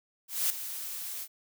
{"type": "noise with ADSR envelope", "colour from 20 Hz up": "blue", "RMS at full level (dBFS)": -26, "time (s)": [0.28, 1.28], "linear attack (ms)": 220, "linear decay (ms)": 3, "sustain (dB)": -12, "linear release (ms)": 58, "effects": []}